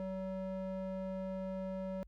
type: tone with band-pass filter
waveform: square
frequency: 189.2 Hz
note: F#3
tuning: 39 cents sharp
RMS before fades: -40 dBFS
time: 0-2.03 s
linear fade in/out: 0 ms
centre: 420 Hz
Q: 5.4
effects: added 50 Hz sine -55 dBFS peak until 2.07 s + Opus 48 kbps